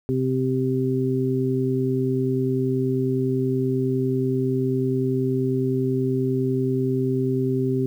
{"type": "harmonic tone", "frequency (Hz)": 130.2, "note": "C3", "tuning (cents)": -8, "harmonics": [1, 2, 3], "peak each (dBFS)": [-24, -24, -24], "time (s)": [0.09, 7.86], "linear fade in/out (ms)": 0, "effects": ["9-bit"]}